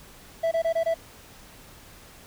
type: tone bursts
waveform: triangle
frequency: 659.3 Hz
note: E5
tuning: in tune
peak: -19 dBFS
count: 5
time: 0.43-0.943 s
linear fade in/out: 10 ms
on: 85 ms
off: 22 ms
effects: pink hiss -49 dBFS RMS until 2.26 s